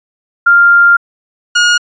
sine / sawtooth tone pair in turn, 1396.9 / 1435.3 Hz, F6 / F6, 0 / +47 cents, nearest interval unison, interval 47 cents, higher second, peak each -3 dBFS, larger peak neither, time 0.46-0.97 / 1.55-1.78 s, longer first, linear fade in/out 10 ms, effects resampled to 16000 Hz

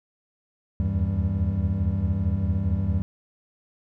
triangle tone cluster, 78.6 / 83.3 / 96.2 / 162.9 / 196.4 Hz, D#2 / E2 / G2 / E3 / G3, +18 / +19 / -32 / -20 / +4 cents, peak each -26 / -28 / -23 / -31 / -27 dBFS, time 0.8-3.02 s, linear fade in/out 0 ms, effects none

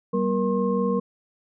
sine tone cluster, 192.9 / 238.1 / 472.9 / 1069 Hz, G3 / A#3 / A#4 / C6, -28 / +37 / +25 / +37 cents, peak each -24 / -28 / -24 / -31 dBFS, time 0.13-1 s, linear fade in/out 10 ms, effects none

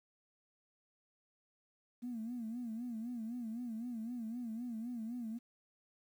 sine tone with vibrato, 233.1 Hz, A#3, in tune, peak -38 dBFS, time 2.02-5.39 s, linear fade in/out 20 ms, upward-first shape sine, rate 3.9 Hz, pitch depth 110 cents each way, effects tanh soft clip ceiling -34 dBFS + 11-bit

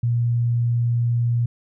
sine tone, 118.8 Hz, A#2, 33 cents sharp, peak -17 dBFS, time 0.03-1.46 s, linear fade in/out 5 ms, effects none

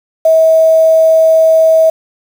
sine tone with quantisation, 644 Hz, E5, 41 cents flat, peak -4 dBFS, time 0.25-1.9 s, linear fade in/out 5 ms, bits 5, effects none

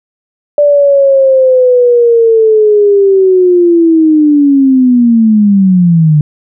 sine linear sweep, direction down, 587.3 to 146.83 Hz, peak -3 dBFS, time 0.58-6.21 s, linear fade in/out 2 ms, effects none

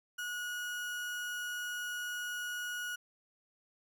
35% pulse tone, 1454 Hz, F#6, 31 cents flat, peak -35 dBFS, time 0.18-2.96 s, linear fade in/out 10 ms, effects none

